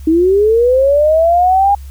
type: linear sweep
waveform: sine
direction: up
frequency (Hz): 311.1 to 816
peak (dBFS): -7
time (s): 0.07-1.75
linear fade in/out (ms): 5
effects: added 68 Hz sine -27 dBFS peak until 1.9 s + white hiss -47 dBFS RMS until 1.9 s